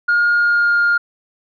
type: tone with pitch glide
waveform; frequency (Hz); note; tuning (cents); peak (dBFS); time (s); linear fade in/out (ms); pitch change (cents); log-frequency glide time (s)
sine; 1423 to 1411.5; F6 to F6; +32 to +18; -10; 0.08-0.98; 10; -14; 0.36-0.79
effects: tanh soft clip ceiling -9 dBFS